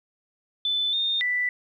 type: tone with pitch steps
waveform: sine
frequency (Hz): 3511 / 3650 / 1978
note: A7 / A#7 / B6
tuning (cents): -4 / -37 / +2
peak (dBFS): -22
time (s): 0.65-1.49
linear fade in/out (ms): 2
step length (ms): 280
effects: 10-bit